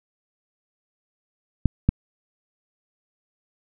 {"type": "clicks", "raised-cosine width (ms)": 5, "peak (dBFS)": -4, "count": 2, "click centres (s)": [1.657, 1.89], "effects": []}